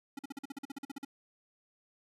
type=tone bursts; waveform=square; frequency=277.2 Hz; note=C#4; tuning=in tune; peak=-39 dBFS; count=14; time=0.17-1.049 s; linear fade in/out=5 ms; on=21 ms; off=45 ms; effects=resampled to 32000 Hz + 13-bit